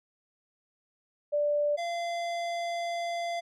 sine / square tone pair in turn, 587.3 / 686.5 Hz, D5 / F5, 0 / -30 cents, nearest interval minor third, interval 270 cents, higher second, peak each -24 / -31 dBFS, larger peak first, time 1.32-1.77 / 1.77-3.41 s, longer second, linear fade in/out 20 ms, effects low-pass 6000 Hz 12 dB/octave

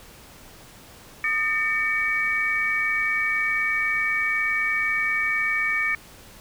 sine tone cluster, 1227 / 1805 / 2267 Hz, D#6 / A6 / C#7, -25 / +44 / +38 cents, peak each -32 / -25 / -23 dBFS, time 1.24-5.95 s, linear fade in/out 2 ms, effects pink hiss -47 dBFS RMS until 6.4 s

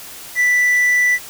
triangle tone, 1975.5 Hz, B6, in tune, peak -10 dBFS, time 0.35-1.19 s, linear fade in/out 50 ms, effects white hiss -35 dBFS RMS until 1.29 s

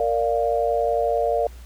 sine chord, Bb major, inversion none, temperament equal with one note detuned, 462.4 / 587.3 / 698.5 Hz, Bb4 / D5 / F5, -14 / 0 / 0 cents, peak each -23 dBFS, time 0-1.47 s, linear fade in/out 2 ms, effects added 60 Hz sine -38 dBFS peak until 1.65 s + pink hiss -51 dBFS RMS until 1.65 s

